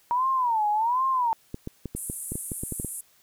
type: tone with vibrato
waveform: sine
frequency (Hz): 941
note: A#5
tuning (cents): +16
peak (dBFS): -21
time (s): 0.11-1.33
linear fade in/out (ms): 0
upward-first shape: sine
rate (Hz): 1.3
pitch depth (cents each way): 210
type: clicks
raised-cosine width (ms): 3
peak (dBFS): -19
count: 12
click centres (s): 1.544 / 1.674 / 1.857 / 1.95 / 2.099 / 2.32 / 2.355 / 2.518 / 2.635 / 2.723 / 2.799 / 2.847
type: band-pass noise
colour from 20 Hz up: white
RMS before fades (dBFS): -36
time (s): 1.96-3.01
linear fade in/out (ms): 5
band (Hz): 8700 to 11000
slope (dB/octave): 48
effects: white hiss -61 dBFS RMS until 3.22 s